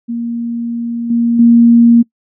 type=tone with level steps; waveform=sine; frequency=234.5 Hz; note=A#3; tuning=11 cents sharp; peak=-16 / -9 / -3 dBFS; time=0.08-2.03 s; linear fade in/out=20 ms; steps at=1.1 / 1.39 s; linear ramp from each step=5 ms; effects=noise-tail reverb RT60 0.1 s tail -24 dB re dry